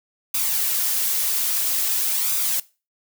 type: noise with flanger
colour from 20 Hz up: blue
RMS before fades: -22 dBFS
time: 0.34-2.6 s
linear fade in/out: 5 ms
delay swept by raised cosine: 0.81 to 5.01 ms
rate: 0.5 Hz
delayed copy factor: +0.5
effects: noise-tail reverb RT60 0.3 s tail -20 dB re dry